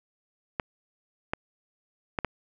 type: clicks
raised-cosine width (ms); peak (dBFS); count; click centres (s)
0.5; -12; 4; 0.598 / 1.335 / 2.188 / 2.247
effects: none